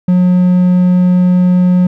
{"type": "tone", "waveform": "triangle", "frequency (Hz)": 180.5, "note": "F#3", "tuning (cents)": -43, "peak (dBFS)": -4, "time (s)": [0.08, 1.87], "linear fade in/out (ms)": 5, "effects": []}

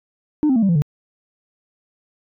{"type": "tone with pitch steps", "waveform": "sine", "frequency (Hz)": [302, 261.4, 226.2, 195.82, 169.49, 146.7], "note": ["D4", "C4", "A3", "G3", "E3", "D3"], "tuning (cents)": [48, -1, 48, -2, 48, -2], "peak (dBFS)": -11, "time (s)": [0.43, 0.82], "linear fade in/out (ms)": 0, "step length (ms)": 65, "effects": ["tanh soft clip ceiling -11 dBFS"]}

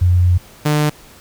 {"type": "tone pair in turn", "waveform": ["sine", "sawtooth"], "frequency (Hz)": [89.1, 149.85], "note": ["F2", "D3"], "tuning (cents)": [35, 35], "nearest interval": "major sixth", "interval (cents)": 900, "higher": "second", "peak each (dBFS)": -9, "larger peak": "neither", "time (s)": [[0.01, 0.38], [0.65, 0.9]], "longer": "first", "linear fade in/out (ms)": 10, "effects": ["pink hiss -43 dBFS RMS until 1.2 s"]}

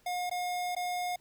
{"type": "tone with dropouts", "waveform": "square", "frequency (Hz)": 717, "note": "F5", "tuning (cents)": 45, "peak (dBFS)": -32, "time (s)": [0.06, 1.16], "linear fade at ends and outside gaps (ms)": 5, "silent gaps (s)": [[0.297, 0.312], [0.751, 0.764]], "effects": ["pink hiss -66 dBFS RMS until 1.2 s"]}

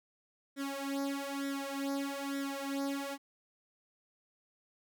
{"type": "tone with flanger", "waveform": "sawtooth", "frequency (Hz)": 277.2, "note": "C#4", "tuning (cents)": 0, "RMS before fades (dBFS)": -37, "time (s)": [0.56, 3.18], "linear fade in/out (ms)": 50, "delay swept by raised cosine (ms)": [0.54, 3.44], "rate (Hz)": 1.1, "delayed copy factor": 0.85, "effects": []}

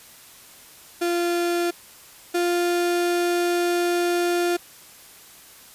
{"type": "tone pair in turn", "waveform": "35% pulse", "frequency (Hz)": [346.4, 349.4], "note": ["F4", "F4"], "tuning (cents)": [-14, 1], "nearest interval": "unison", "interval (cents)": 15, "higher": "second", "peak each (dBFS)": [-19, -18], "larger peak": "second", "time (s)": [[1.01, 1.71], [2.34, 4.57]], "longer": "second", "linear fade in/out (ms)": 10, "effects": ["white hiss -47 dBFS RMS until 5.74 s", "resampled to 32000 Hz"]}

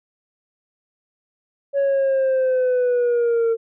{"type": "linear sweep", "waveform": "sine", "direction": "down", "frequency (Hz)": [560, 453.1], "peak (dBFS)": -13, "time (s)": [1.73, 3.57], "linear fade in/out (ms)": 50, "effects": ["tanh soft clip ceiling -15 dBFS"]}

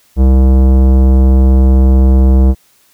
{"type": "tone with tanh clipping", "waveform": "sine", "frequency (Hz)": 65.41, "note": "C2", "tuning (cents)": 0, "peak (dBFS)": -6, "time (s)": [0.16, 2.55], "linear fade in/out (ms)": 50, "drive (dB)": 17, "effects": ["white hiss -51 dBFS RMS until 2.93 s"]}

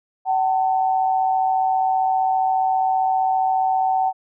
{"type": "tone pair together", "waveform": "sine", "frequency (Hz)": [758, 893], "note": ["F#5", "A5"], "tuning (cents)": [42, 25], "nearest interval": "minor third", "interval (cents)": 283, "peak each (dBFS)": [-17, -24], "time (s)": [0.25, 4.13], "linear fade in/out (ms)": 50, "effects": []}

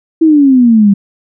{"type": "exponential sweep", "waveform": "sine", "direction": "down", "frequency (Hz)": [329.6, 194.8], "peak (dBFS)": -3, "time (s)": [0.21, 0.94], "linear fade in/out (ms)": 10, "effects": []}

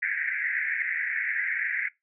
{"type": "band-pass noise", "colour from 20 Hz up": "white", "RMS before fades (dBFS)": -29, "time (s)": [0.02, 1.89], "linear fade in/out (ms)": 10, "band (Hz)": [1600, 2200], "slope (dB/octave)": 96, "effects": ["noise-tail reverb RT60 0.2 s tail -22 dB re dry"]}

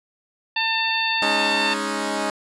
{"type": "harmonic tone", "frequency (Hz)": 897, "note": "A5", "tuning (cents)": 33, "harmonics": [1, 2, 3, 4, 5], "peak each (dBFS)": [-26, -26, -24, -27, -29], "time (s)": [0.56, 1.74], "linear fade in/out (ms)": 5}
{"type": "chord", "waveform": "10% pulse", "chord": "Ab suspended fourth", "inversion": "none", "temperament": "equal", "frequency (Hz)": [207.7, 277.2, 311.1], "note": ["Ab3", "Db4", "Eb4"], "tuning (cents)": [0, 0, 0], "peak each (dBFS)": -19, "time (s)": [1.22, 2.3], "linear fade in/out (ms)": 2}
{"effects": ["resampled to 24000 Hz"]}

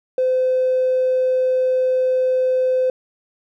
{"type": "tone with tanh clipping", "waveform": "triangle", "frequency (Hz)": 513, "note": "C5", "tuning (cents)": -34, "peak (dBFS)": -14, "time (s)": [0.18, 2.9], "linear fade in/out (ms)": 2, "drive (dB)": 1, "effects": []}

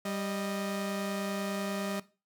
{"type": "tone pair together", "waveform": "sawtooth", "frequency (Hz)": [196.65, 620], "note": ["G3", "D#5"], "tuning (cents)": [6, -6], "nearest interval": "octave + minor sixth", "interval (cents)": 1988, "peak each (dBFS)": [-30, -33], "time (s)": [0.05, 2], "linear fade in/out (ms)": 5, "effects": ["noise-tail reverb RT60 0.3 s tail -17 dB re dry"]}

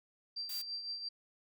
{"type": "tone with tremolo", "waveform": "sine", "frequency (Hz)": 4704, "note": "D8", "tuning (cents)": 2, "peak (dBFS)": -36, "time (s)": [0.36, 1.09], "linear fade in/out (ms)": 10, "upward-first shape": "triangle", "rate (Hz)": 5.9, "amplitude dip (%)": 60}
{"type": "noise", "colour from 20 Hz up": "blue", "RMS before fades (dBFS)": -45, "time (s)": [0.49, 0.62], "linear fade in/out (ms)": 5}
{"effects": []}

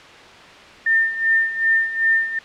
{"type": "tone with tremolo", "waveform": "sine", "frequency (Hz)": 1805, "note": "A6", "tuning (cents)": 44, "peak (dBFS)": -12, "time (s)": [0.86, 2.39], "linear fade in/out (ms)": 5, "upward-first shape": "sine", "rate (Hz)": 2.6, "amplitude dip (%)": 75, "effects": ["white hiss -41 dBFS RMS until 2.44 s", "low-pass 3000 Hz 12 dB/octave"]}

